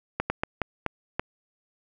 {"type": "slowing click train", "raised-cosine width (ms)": 0.5, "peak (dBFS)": -10, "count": 6, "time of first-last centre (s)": [0.2, 1.195], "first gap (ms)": 100, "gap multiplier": 1.35, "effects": []}